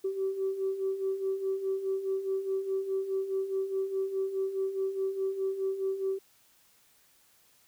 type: beating tone pair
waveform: sine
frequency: 381.8 / 386.6 Hz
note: G4 / G4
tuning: -46 / -24 cents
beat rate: 4.8 Hz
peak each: -35 / -29 dBFS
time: 0.04-6.19 s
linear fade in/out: 10 ms
effects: tanh soft clip ceiling -22 dBFS + white hiss -64 dBFS RMS until 7.67 s